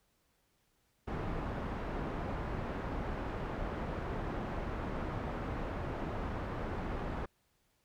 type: low-pass noise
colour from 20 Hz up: pink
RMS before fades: -38 dBFS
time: 1.07-7.26 s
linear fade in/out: 10 ms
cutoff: 1300 Hz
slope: 12 dB/octave
effects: pink hiss -75 dBFS RMS until 7.84 s